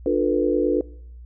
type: chord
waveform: sine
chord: B half-diminished seventh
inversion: first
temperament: just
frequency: 296.3 / 355.6 / 444.5 / 493.9 Hz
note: D4 / F4 / A4 / B4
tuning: +15 / +31 / +18 / 0 cents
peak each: -23 dBFS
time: 0.06-0.81 s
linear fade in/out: 2 ms
effects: noise-tail reverb RT60 0.7 s tail -23 dB re dry + added 60 Hz sine -38 dBFS peak until 1.25 s